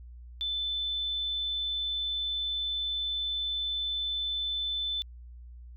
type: tone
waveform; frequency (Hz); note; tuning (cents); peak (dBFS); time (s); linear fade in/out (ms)
sine; 3520; A7; 0; -29; 0.41-5.02; 0
effects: added 60 Hz sine -44 dBFS peak until 5.76 s